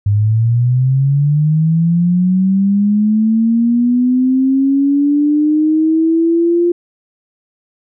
sine linear sweep, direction up, 100.3 to 349.2 Hz, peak -9 dBFS, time 0.06-6.72 s, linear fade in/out 5 ms, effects none

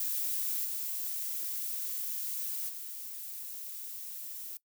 violet noise with level steps, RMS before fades -33 / -36 / -42 dBFS, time 0-4.57 s, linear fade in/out 2 ms, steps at 0.64 / 2.68 s, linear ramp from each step 20 ms, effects noise-tail reverb RT60 0.1 s tail -20 dB re dry

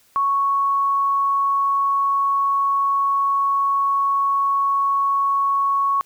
sine tone, 1108.7 Hz, C#6, in tune, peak -16 dBFS, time 0.16-6.01 s, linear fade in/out 0 ms, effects white hiss -57 dBFS RMS until 6.05 s

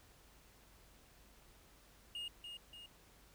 triangle tone with echo, 2848 Hz, F7, 33 cents sharp, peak -40 dBFS, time 2.15-2.28 s, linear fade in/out 2 ms, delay 290 ms, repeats 2, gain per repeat -5 dB, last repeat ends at 2.86 s, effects added 50 Hz sine -68 dBFS peak until 3.34 s + pink hiss -65 dBFS RMS until 3.34 s

